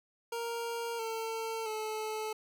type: tone with pitch steps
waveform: 25% pulse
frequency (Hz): 466.2 / 449.5 / 433.5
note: A#4 / A4 / A4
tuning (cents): 0 / +37 / -26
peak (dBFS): -31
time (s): 0.32-2.33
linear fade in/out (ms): 5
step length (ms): 670
effects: none